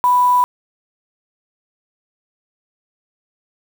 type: tone with quantisation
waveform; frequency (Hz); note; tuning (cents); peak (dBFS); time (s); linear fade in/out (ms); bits
sine; 989; B5; +2; -10; 0.04-0.44; 0; 5
effects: none